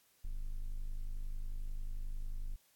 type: tone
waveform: triangle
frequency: 25.58 Hz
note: G#0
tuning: 25 cents flat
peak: -34 dBFS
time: 0.24-2.56 s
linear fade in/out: 10 ms
effects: white hiss -70 dBFS RMS until 2.75 s + AAC 64 kbps